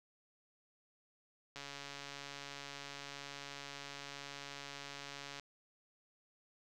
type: click train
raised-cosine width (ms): 0.2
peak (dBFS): -29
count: 542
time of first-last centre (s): 1.56-5.397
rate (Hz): 141
effects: none